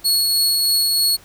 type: tone with tremolo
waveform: sawtooth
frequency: 4353 Hz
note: C#8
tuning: 32 cents flat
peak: -11 dBFS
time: 0.04-1.17 s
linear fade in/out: 20 ms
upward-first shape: triangle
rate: 3.2 Hz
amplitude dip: 25%
effects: pink hiss -47 dBFS RMS until 1.24 s